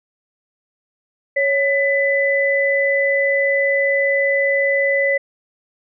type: tone pair together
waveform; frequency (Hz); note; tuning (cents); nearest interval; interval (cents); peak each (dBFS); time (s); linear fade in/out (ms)
sine; 554.8 / 2000; C#5 / B6; +1 / +21; octave + minor seventh; 2220; -17; 1.36-5.18; 10
effects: none